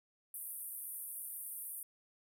white band-pass noise, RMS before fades -45 dBFS, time 0.34-1.83 s, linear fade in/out 2 ms, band 9000 to 15000 Hz, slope 96 dB/octave, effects none

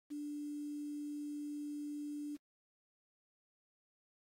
sine tone with quantisation, 293.7 Hz, D4, in tune, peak -40 dBFS, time 0.1-2.37 s, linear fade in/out 20 ms, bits 10, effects AAC 48 kbps

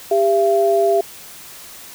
sine tone pair together, 398.4 / 675.5 Hz, G4 / E5, +28 / +42 cents, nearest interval major sixth, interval 914 cents, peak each -15 dBFS, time 0.11-1.01 s, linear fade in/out 5 ms, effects white hiss -38 dBFS RMS until 1.94 s

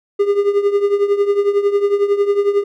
triangle tone with tremolo, 404.7 Hz, G#4, 45 cents flat, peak -7 dBFS, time 0.19-2.64 s, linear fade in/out 10 ms, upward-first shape triangle, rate 11 Hz, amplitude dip 80%, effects none

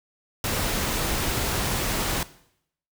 pink noise, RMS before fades -26 dBFS, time 0.44-2.23 s, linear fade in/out 2 ms, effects noise-tail reverb RT60 0.7 s tail -17 dB re dry

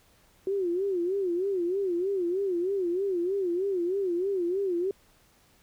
sine tone with vibrato, 370 Hz, F#4, in tune, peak -25 dBFS, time 0.47-4.91 s, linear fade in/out 2 ms, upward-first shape sine, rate 3.2 Hz, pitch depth 140 cents each way, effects pink hiss -62 dBFS RMS until 5.62 s

